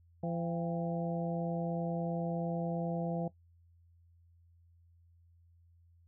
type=harmonic tone with a mistuned harmonic; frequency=169.4 Hz; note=E3; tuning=48 cents sharp; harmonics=1 / 2 / 3 / 4 / 5; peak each=-34 / -43 / -40 / -41 / -46 dBFS; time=0.23-3.28 s; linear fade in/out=5 ms; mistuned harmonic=5; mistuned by=-98 cents; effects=noise-tail reverb RT60 0.1 s tail -17 dB re dry + added 85 Hz sine -61 dBFS peak until 6.07 s